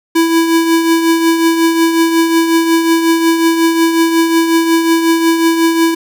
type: tone with tremolo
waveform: square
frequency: 330 Hz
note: E4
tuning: 2 cents sharp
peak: -7 dBFS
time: 0.15-5.95 s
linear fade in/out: 10 ms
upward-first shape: triangle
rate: 5.5 Hz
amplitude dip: 55%
effects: 7-bit